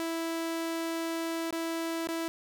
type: tone with dropouts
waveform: sawtooth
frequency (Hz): 329.6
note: E4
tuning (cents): 0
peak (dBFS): -27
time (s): 0-2.28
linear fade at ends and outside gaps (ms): 0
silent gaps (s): 1.507-1.526 / 2.072-2.088
effects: none